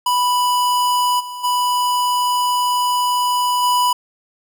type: tone with level steps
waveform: square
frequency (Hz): 987.8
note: B5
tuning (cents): 0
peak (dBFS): -15 / -28 / -16 / -14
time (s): 0.06-3.93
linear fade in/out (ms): 5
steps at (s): 1.19 / 1.43 / 3.62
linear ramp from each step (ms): 20
effects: none